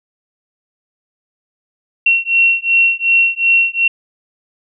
sine beating tone pair, 2726 / 2728.7 Hz, F7 / F7, -43 / -41 cents, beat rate 2.7 Hz, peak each -13 dBFS, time 2.06-3.88 s, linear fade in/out 5 ms, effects none

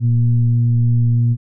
sine tone with frequency modulation, 118.8 Hz, A#2, 33 cents sharp, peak -11 dBFS, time 0-1.37 s, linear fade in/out 50 ms, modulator 118 Hz, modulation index 0.4, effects none

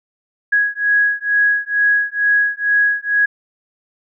sine beating tone pair, 1661.2 / 1663.4 Hz, G#6 / G#6, 0 / +2 cents, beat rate 2.2 Hz, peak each -16 dBFS, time 0.52-3.26 s, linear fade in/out 10 ms, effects none

